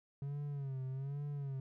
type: tone with vibrato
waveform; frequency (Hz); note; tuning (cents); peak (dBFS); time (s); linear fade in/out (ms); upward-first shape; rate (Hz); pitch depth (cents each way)
triangle; 137.8; C#3; -10; -36; 0.22-1.6; 2; sine; 1.2; 93
effects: none